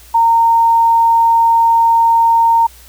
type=tone; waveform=sine; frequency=920 Hz; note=A#5; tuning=23 cents flat; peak=-7 dBFS; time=0.14-2.67 s; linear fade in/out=10 ms; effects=added 60 Hz sine -41 dBFS peak until 2.88 s + white hiss -42 dBFS RMS until 2.88 s